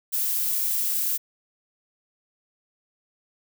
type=noise; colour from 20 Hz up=violet; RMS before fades=-25 dBFS; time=0.12-1.18 s; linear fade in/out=20 ms; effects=none